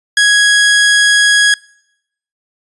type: tone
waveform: sawtooth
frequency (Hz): 1661.2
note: G#6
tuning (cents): 0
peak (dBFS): -3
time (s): 0.17-1.54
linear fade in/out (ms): 2
effects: noise-tail reverb RT60 0.8 s tail -25 dB re dry + resampled to 24000 Hz